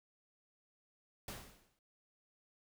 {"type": "noise with exponential decay", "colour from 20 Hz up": "pink", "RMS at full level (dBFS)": -43, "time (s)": [1.28, 1.79], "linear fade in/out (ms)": 2, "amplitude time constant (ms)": 110, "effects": []}